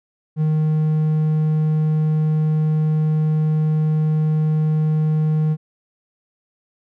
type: tone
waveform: triangle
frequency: 155 Hz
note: D#3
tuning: 6 cents flat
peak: -13 dBFS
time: 0.36-5.57 s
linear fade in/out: 50 ms
effects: none